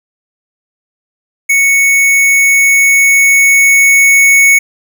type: tone with level ramp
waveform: square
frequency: 2217 Hz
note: C#7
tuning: in tune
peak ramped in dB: -7 to -4 dBFS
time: 1.49-4.59 s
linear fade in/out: 10 ms
effects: none